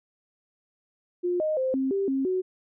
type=tone with pitch steps; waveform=sine; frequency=355 / 619 / 521 / 265.8 / 393.3 / 268.7 / 371 Hz; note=F4 / D#5 / C5 / C4 / G4 / C4 / F#4; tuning=+28 / -9 / -7 / +27 / +6 / +46 / +5 cents; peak=-23 dBFS; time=1.23-2.42 s; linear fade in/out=20 ms; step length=170 ms; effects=none